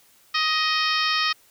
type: harmonic tone with a mistuned harmonic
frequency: 626 Hz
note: D#5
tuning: 10 cents sharp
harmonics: 2 / 3 / 4 / 5 / 6 / 7 / 8 / 9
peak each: -25 / -27 / -28 / -29 / -30 / -30 / -31 / -32 dBFS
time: 0.34-1.33 s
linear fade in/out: 10 ms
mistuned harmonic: 9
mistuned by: -55 cents
effects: white hiss -57 dBFS RMS until 1.5 s